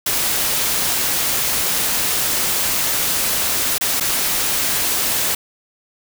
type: noise with dropouts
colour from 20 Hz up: white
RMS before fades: -19 dBFS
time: 0.06-5.35 s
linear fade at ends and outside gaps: 5 ms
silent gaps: 3.782-3.81 / 4-4.007 s
effects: none